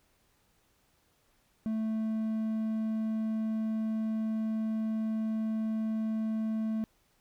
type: tone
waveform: triangle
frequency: 220 Hz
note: A3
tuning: in tune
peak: -27 dBFS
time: 1.66-6.84 s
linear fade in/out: 0 ms
effects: pink hiss -70 dBFS RMS until 7.2 s